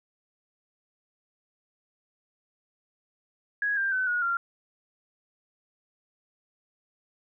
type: tone with pitch steps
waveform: sine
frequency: 1661.2 / 1587.1 / 1516.3 / 1448.7 / 1384 Hz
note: G#6 / G6 / F#6 / F#6 / F6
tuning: 0 / +21 / +42 / -37 / -16 cents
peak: -24 dBFS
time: 3.62-4.37 s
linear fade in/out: 2 ms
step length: 150 ms
effects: none